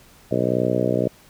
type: harmonic tone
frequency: 61.74 Hz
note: B1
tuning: in tune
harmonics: 2 / 3 / 4 / 5 / 6 / 7 / 8 / 9 / 10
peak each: -27 / -27 / -27 / -27 / -27 / -27 / -27 / -27 / -27 dBFS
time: 0.31-1.08 s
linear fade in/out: 5 ms
effects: pink hiss -51 dBFS RMS until 1.29 s

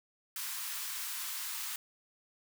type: high-pass noise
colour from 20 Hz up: white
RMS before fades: -39 dBFS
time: 0.36-1.76 s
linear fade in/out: 2 ms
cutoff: 920 Hz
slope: 48 dB/octave
effects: none

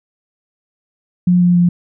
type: tone with pitch steps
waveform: sine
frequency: 178.4 / 176.66 / 174.93 Hz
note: F3 / F3 / F3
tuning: +37 / +20 / +3 cents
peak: -8 dBFS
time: 1.27-1.69 s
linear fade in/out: 5 ms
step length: 140 ms
effects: none

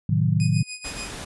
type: chord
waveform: sine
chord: A diminished seventh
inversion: none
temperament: equal with one note detuned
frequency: 109.56 / 130.81 / 155.56 / 185 Hz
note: A2 / C3 / Eb3 / Gb3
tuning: -7 / 0 / 0 / 0 cents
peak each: -22 / -26 / -21 / -26 dBFS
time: 0.09-0.63 s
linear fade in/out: 5 ms
type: tone with tremolo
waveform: 15% pulse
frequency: 2489 Hz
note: D#7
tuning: in tune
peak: -24 dBFS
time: 0.4-1.11 s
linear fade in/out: 0 ms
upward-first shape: sine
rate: 6.9 Hz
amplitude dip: 80%
type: noise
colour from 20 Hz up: pink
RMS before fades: -35 dBFS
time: 0.84-1.25 s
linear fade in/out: 10 ms
effects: resampled to 24000 Hz

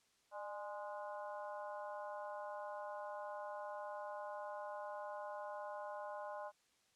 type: harmonic tone with a mistuned harmonic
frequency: 207.7 Hz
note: G#3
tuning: in tune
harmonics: 3 / 4 / 5 / 6 / 7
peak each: -47 / -49 / -50 / -60 / -56 dBFS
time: 0.31-6.52 s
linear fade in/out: 50 ms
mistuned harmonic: 3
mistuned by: -55 cents
effects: white hiss -75 dBFS RMS until 6.95 s + low-pass 8000 Hz 12 dB/octave

